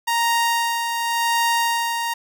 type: tone with tremolo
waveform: sawtooth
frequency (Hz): 932.3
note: A#5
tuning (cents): 0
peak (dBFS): -13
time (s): 0.07-2.14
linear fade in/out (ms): 10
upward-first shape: sine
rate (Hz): 0.9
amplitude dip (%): 45
effects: none